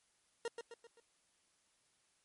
40% pulse tone with echo, 466.2 Hz, A#4, in tune, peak -36 dBFS, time 0.45-0.48 s, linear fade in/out 2 ms, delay 130 ms, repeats 4, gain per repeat -6 dB, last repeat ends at 1 s, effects white hiss -75 dBFS RMS until 2.24 s + MP3 48 kbps

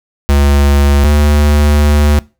square tone pair in turn, 71 / 73.78 Hz, C#2 / D2, +42 / +9 cents, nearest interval minor second, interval 67 cents, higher second, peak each -7 dBFS, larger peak neither, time 0.29-1.04 / 1.04-2.19 s, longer second, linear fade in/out 0 ms, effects noise-tail reverb RT60 0.3 s tail -22 dB re dry

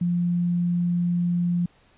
sine tone, 174.61 Hz, F3, in tune, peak -20 dBFS, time 0.01-1.66 s, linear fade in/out 5 ms, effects pink hiss -59 dBFS RMS until 1.97 s + resampled to 8000 Hz

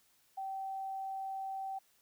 sine tone, 773 Hz, G5, 24 cents flat, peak -37 dBFS, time 0.37-1.79 s, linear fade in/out 10 ms, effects white hiss -70 dBFS RMS until 2.01 s

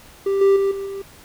triangle tone with level steps, 393.1 Hz, G4, 5 cents sharp, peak -15 / -9 / -14 / -23 / -25 dBFS, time 0.26-1.02 s, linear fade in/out 5 ms, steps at 0.41 / 0.56 / 0.71 / 0.86 s, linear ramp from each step 5 ms, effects pink hiss -46 dBFS RMS until 1.24 s

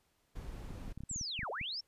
brown noise, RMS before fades -44 dBFS, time 0.35-0.93 s, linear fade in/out 10 ms
clicks, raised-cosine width 5 ms, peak -32 dBFS, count 11, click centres 0.707 / 0.88 / 0.976 / 1.006 / 1.036 / 1.113 / 1.161 / 1.212 / 1.392 / 1.432 / 1.613 s
sine linear two-way sweep, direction down then up, 8050 to 392 to 5590 Hz, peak -37 dBFS, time 1.09-1.81 s, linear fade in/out 10 ms, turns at 1.5 s
effects pink hiss -75 dBFS RMS until 1.87 s + resampled to 32000 Hz

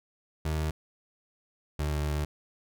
30% pulse tone pair in turn, 77.78 / 74.47 Hz, D#2 / D2, 0 / +25 cents, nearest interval minor second, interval 75 cents, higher first, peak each -25 dBFS, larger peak neither, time 0.45-0.71 / 1.79-2.25 s, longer second, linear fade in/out 5 ms, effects none

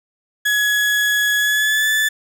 35% pulse tone with pitch glide, 1683 to 1744.4 Hz, G#6 to A6, +23 to -15 cents, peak -13 dBFS, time 0.45-2.09 s, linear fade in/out 10 ms, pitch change +62 cents, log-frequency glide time 1.38-1.88 s, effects none

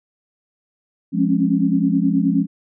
sine chord, Db major seventh, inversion first, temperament equal with one note detuned, 174.61 / 207.7 / 267.7 / 277.2 Hz, F3 / Ab3 / C4 / Db4, 0 / 0 / +40 / 0 cents, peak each -20 dBFS, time 1.12-2.47 s, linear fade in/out 50 ms, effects none

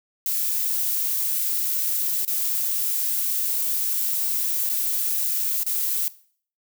violet noise with dropouts, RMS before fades -24 dBFS, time 0.26-6.08 s, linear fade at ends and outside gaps 1 ms, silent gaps 2.249-2.278 / 4.692-4.698 / 5.633-5.664 s, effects noise-tail reverb RT60 0.5 s tail -18 dB re dry

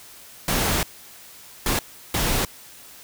pink noise bursts at uneven times, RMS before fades -22 dBFS, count 3, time 0.48-0.83 / 1.66-1.79 / 2.14-2.45 s, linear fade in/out 2 ms, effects white hiss -45 dBFS RMS until 3.03 s

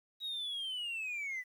sine linear sweep, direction down, 3840 to 1958 Hz, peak -34 dBFS, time 0.2-1.44 s, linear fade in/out 50 ms, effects tanh soft clip ceiling -35 dBFS + 11-bit

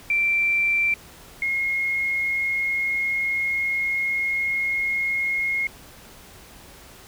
sine tone pair in turn, 2349 / 2153 Hz, D7 / C7, 0 / +49 cents, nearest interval major second, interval 151 cents, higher first, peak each -18 / -21 dBFS, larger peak first, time 0.1-0.94 / 1.42-5.67 s, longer second, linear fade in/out 2 ms, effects pink hiss -46 dBFS RMS until 7.07 s

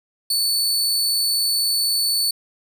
sawtooth tone, 4472 Hz, C#8, 14 cents sharp, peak -15 dBFS, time 0.3-2.31 s, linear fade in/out 5 ms, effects none

